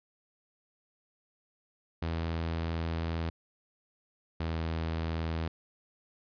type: tone pair in turn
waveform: sawtooth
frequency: 82.41 / 81.42 Hz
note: E2 / E2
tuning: 0 / -21 cents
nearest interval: unison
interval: 21 cents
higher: first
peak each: -27 / -27 dBFS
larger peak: neither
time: 2.02-3.3 / 4.4-5.48 s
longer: first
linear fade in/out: 5 ms
effects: resampled to 11025 Hz